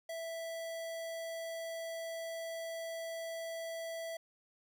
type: tone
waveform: square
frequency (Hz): 659.3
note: E5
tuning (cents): 0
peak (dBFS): -40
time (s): 0.09-4.17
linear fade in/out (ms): 5
effects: none